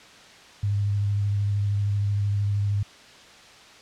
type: tone with vibrato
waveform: sine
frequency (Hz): 101.6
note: G#2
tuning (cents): -38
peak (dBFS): -21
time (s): 0.63-2.83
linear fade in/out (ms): 5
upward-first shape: triangle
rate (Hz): 13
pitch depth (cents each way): 21
effects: white hiss -48 dBFS RMS until 3.81 s + low-pass 5000 Hz 12 dB/octave